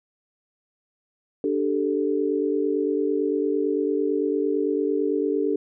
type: chord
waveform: sine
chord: D suspended fourth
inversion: none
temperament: just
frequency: 293.7 / 391.6 / 440.5 Hz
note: D4 / G4 / A4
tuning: 0 / -2 / +2 cents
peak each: -25 dBFS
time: 1.44-5.56 s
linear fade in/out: 2 ms
effects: none